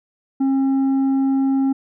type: tone with tanh clipping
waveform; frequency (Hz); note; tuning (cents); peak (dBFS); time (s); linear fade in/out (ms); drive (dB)
sine; 269.6; C#4; -48; -16; 0.4-1.73; 10; 5
effects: none